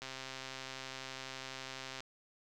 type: click train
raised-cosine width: 0.2 ms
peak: -26 dBFS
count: 263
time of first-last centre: 0.02-2.005 s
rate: 132 Hz
effects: none